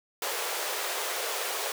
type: high-pass noise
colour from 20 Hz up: pink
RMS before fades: -32 dBFS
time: 0.22-1.72 s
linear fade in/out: 2 ms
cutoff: 400 Hz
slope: 48 dB/octave
effects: none